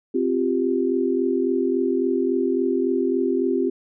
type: chord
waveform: sine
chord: C suspended fourth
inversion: none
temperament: just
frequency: 261.6 / 348.8 / 392.4 Hz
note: C4 / F4 / G4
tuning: 0 / -2 / +2 cents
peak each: -23 dBFS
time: 0.14-3.7 s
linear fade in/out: 10 ms
effects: none